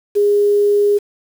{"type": "tone with quantisation", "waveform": "sine", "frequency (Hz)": 410, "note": "G#4", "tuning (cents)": -22, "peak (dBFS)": -10, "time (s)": [0.15, 0.99], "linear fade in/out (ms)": 20, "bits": 6, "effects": []}